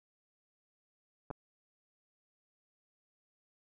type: clicks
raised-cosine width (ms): 1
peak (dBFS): -27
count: 2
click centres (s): 1.304 / 1.311
effects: none